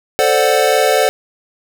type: chord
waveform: square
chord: D dominant seventh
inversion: second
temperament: equal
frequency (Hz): 440 / 523.3 / 587.3 / 740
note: A4 / C5 / D5 / F#5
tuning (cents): 0 / 0 / 0 / 0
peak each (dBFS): -17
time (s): 0.19-1.09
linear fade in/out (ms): 0
effects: none